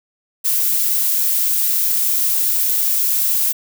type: noise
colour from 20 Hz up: violet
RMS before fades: -17 dBFS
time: 0.44-3.53 s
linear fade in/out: 20 ms
effects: none